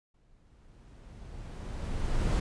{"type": "noise with exponential growth", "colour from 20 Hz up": "brown", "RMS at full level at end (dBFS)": -25, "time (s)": [0.14, 2.4], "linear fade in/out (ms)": 5, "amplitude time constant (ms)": 490, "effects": ["resampled to 22050 Hz"]}